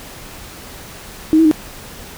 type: tone with pitch steps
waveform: sine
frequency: 314.1 / 323.9 / 308.9 Hz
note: D#4 / E4 / D#4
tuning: +16 / -30 / -12 cents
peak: -7 dBFS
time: 1.33-1.513 s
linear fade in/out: 0 ms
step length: 61 ms
effects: pink hiss -35 dBFS RMS until 2.17 s

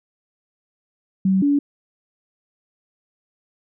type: tone pair in turn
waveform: sine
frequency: 190.7 / 285.7 Hz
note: G3 / D4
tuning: -47 / -48 cents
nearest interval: perfect fifth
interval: 699 cents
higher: second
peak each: -14 dBFS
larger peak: neither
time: 1.25-1.42 / 1.42-1.59 s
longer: neither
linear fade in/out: 5 ms
effects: none

